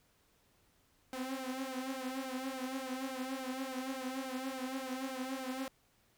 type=tone with flanger; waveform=sawtooth; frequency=261.6 Hz; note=C4; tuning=in tune; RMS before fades=-40 dBFS; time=1.13-5.68 s; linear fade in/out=0 ms; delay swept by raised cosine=1.3 to 5.3 ms; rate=3.5 Hz; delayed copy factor=+0.85; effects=pink hiss -71 dBFS RMS until 6.17 s